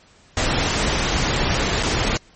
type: noise with dropouts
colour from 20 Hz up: pink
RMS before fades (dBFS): -20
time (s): 0.37-2.17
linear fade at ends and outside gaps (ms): 1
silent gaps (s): 1.828-1.834
effects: pink hiss -52 dBFS RMS until 2.35 s + MP3 32 kbps